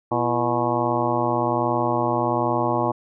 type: harmonic tone with a mistuned harmonic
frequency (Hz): 121.2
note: B2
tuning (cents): -32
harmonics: 1 / 2 / 3 / 4 / 5 / 6 / 7 / 8 / 9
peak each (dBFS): -29 / -29 / -26 / -30 / -27 / -29 / -26 / -29 / -28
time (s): 0.11-2.92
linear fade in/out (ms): 10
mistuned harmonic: 3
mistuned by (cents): -97
effects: none